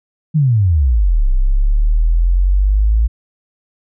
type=exponential two-way sweep; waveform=sine; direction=down then up; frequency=162.7 to 31.52 to 56.3 Hz; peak=-9 dBFS; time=0.34-3.08 s; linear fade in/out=20 ms; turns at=1.29 s; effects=none